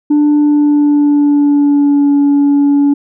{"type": "tone with pitch glide", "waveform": "sine", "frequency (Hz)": [295.4, 284.8], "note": ["D4", "C#4"], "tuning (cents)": [10, 47], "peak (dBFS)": -4, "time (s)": [0.1, 2.94], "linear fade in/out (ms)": 10, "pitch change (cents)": -63, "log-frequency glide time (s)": [0.37, 2.13], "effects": ["tanh soft clip ceiling -5 dBFS"]}